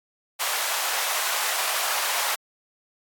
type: high-pass noise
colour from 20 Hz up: pink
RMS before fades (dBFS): -26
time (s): 0.39-2.36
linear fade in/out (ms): 20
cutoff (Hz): 690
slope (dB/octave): 24
effects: AAC 64 kbps